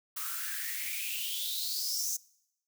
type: noise with high-pass filter sweep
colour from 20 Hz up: blue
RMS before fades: -35 dBFS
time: 0.16-2.17 s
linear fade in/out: 10 ms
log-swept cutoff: 1200 to 6400 Hz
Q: 8
effects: noise-tail reverb RT60 0.8 s tail -23 dB re dry